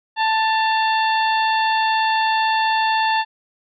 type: harmonic tone with a mistuned harmonic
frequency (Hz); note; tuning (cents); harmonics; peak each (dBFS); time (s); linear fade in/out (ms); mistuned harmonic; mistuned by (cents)
882; A5; +4; 1 / 2 / 3 / 4 / 5; -17 / -23 / -27 / -29 / -31; 0.16-3.25; 50; 3; +47
effects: none